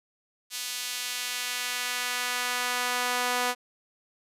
sawtooth tone with high-pass filter sweep, 246.9 Hz, B3, in tune, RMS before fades -30 dBFS, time 0.5-3.55 s, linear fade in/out 50 ms, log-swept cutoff 3900 to 760 Hz, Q 0.83, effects resampled to 32000 Hz

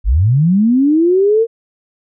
sine linear sweep, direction up, 41.2 to 466.2 Hz, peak -8 dBFS, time 0.04-1.47 s, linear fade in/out 50 ms, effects none

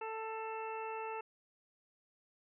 harmonic tone with a mistuned harmonic, 443.3 Hz, A4, 13 cents sharp, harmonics 1 / 2 / 3 / 4 / 5 / 6, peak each -43 / -42 / -48 / -56 / -57 / -49 dBFS, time 0.01-1.21 s, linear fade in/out 5 ms, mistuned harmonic 5, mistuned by -39 cents, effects none

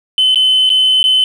sine tone with dropouts, 3043 Hz, F#7, 48 cents sharp, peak -6 dBFS, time 0.18-1.24 s, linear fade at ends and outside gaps 1 ms, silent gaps 0.346-0.357 / 0.693-0.701 / 1.03-1.04 s, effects tanh soft clip ceiling -5 dBFS + 7-bit

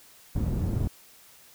white low-pass noise, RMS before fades -27 dBFS, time 0.35-0.88 s, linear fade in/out 10 ms, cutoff 140 Hz, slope 12 dB/octave, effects white hiss -54 dBFS RMS until 1.54 s

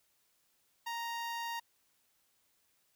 sawtooth tone with notch filter, 932.3 Hz, A#5, in tune, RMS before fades -39 dBFS, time 0.86-1.6 s, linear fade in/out 10 ms, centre 8700 Hz, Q 1.9, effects white hiss -74 dBFS RMS until 2.95 s

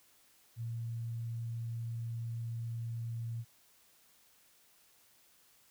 sine tone, 115.8 Hz, A#2, 11 cents flat, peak -36 dBFS, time 0.56-3.45 s, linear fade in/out 50 ms, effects white hiss -66 dBFS RMS until 5.7 s

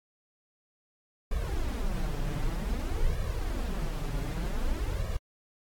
brown noise with flanger, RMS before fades -30 dBFS, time 1.31-5.17 s, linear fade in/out 5 ms, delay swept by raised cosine 1.7 to 7 ms, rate 0.53 Hz, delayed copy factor +0.9, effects AAC 64 kbps

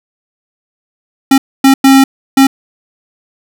square tone bursts at uneven times, 269.6 Hz, C#4, 48 cents flat, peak -3 dBFS, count 4, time 1.31-1.38 / 1.64-1.74 / 1.84-2.04 / 2.37-2.47 s, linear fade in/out 5 ms, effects none

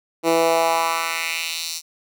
10% pulse tone with high-pass filter sweep, 165 Hz, E3, 2 cents sharp, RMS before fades -21 dBFS, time 0.23-1.82 s, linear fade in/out 50 ms, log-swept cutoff 340 to 5500 Hz, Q 1.9, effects none

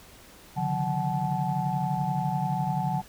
sine tone cluster, 140 / 151.7 / 180.6 / 746 / 865 Hz, C#3 / D#3 / F#3 / F#5 / A5, +18 / -44 / -42 / +14 / -30 cents, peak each -31 dBFS, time 0.56-3.02 s, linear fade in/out 20 ms, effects tanh soft clip ceiling -14 dBFS + pink hiss -51 dBFS RMS until 3.08 s

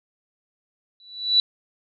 sine tone with exponential growth, 3951 Hz, B7, in tune, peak -11 dBFS, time 1-1.4 s, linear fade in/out 1 ms, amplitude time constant 86 ms, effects none

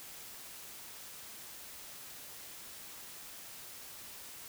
silence, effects white hiss -49 dBFS RMS until 4.48 s

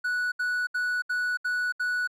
triangle tone bursts, 1475 Hz, F#6, 6 cents flat, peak -23 dBFS, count 6, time 0.04-2.075 s, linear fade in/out 10 ms, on 280 ms, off 71 ms, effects none

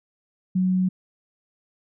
sine tone, 185 Hz, F#3, in tune, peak -18 dBFS, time 0.55-0.89 s, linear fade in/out 10 ms, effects none

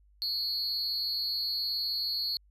triangle tone with amplitude modulation, 4357 Hz, C#8, 31 cents flat, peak -24 dBFS, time 0.22-2.37 s, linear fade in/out 0 ms, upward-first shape sine, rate 239 Hz, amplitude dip 95%, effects added 50 Hz sine -59 dBFS peak until 2.5 s

